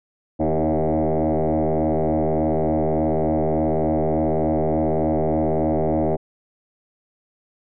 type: tone with frequency modulation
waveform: sine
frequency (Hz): 155.1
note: D#3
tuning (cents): -5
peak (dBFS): -16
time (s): 0.39-6.17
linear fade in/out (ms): 20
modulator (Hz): 78.4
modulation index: 7.3
effects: tanh soft clip ceiling -13 dBFS